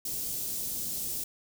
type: band-stop noise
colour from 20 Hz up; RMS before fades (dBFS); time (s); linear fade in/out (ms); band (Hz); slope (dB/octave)
white; -34; 0.05-1.24; 5; 360 to 5800; 12
effects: none